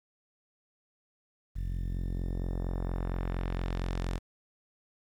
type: tone with low-pass filter sweep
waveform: sawtooth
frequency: 44.31 Hz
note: F1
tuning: 26 cents sharp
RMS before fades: -33 dBFS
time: 1.55-4.19 s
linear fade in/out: 20 ms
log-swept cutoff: 120 to 9000 Hz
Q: 0.78
effects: 10-bit